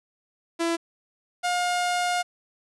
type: tone pair in turn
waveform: sawtooth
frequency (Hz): 335 / 712.3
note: E4 / F5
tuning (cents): +28 / +34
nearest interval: octave + minor second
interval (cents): 1306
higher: second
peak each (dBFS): -19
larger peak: neither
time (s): 0.59-0.77 / 1.43-2.23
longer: second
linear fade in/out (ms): 20
effects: resampled to 24000 Hz + 9-bit